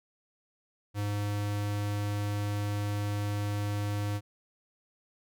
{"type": "tone", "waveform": "square", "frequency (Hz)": 102.9, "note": "G#2", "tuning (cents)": -16, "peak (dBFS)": -30, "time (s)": [0.94, 4.21], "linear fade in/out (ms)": 50, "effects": []}